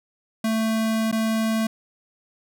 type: tone with dropouts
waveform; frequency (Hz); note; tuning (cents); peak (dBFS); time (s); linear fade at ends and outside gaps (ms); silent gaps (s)
square; 222; A3; +16; -21; 0.44-1.67; 5; 1.115-1.125
effects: none